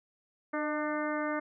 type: harmonic tone with a mistuned harmonic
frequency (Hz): 299.7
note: D4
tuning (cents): +35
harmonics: 1 / 2 / 3 / 4 / 5 / 6 / 7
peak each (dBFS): -34 / -35 / -41 / -38 / -40 / -42 / -44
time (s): 0.53-1.4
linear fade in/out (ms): 10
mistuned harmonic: 2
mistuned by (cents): +27
effects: none